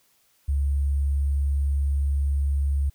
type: tone with sample-and-hold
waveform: sine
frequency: 70.1 Hz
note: C#2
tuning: 20 cents sharp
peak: -20 dBFS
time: 0.48-2.9 s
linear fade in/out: 10 ms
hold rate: 8820 Hz
effects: white hiss -64 dBFS RMS until 2.94 s